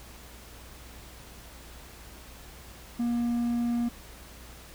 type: tone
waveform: triangle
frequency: 237.6 Hz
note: A#3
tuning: 33 cents sharp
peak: -23 dBFS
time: 2.99-3.89 s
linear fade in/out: 10 ms
effects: added 60 Hz sine -49 dBFS peak until 4.74 s + pink hiss -49 dBFS RMS until 4.74 s